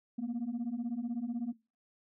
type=beating tone pair; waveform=sine; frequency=227.4 / 243.4 Hz; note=A#3 / B3; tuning=-43 / -25 cents; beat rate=16 Hz; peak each=-35 / -34 dBFS; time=0.18-1.53 s; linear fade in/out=10 ms; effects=noise-tail reverb RT60 0.3 s tail -22 dB re dry + tanh soft clip ceiling -30 dBFS